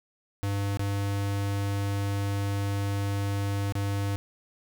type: tone with dropouts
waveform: square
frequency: 100 Hz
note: G2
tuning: 35 cents sharp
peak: -27 dBFS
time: 0.43-4.16 s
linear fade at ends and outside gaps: 0 ms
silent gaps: 0.772-0.794 / 3.723-3.753 s
effects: none